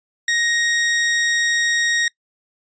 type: tone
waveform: sawtooth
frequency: 1874 Hz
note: A#6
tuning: 9 cents sharp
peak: -13 dBFS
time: 0.28-2.08 s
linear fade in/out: 2 ms
effects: noise-tail reverb RT60 0.1 s tail -24 dB re dry + resampled to 16000 Hz